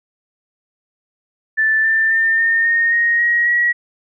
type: tone with pitch steps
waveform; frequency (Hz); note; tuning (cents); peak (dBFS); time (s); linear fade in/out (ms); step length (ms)
sine; 1760 / 1781.5 / 1803.2 / 1825.2 / 1847.5 / 1870 / 1892.9 / 1916; A6 / A6 / A6 / A#6 / A#6 / A#6 / A#6 / A#6; 0 / +21 / +42 / -37 / -16 / +5 / +26 / +47; -12; 1.57-3.73; 20; 270
effects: none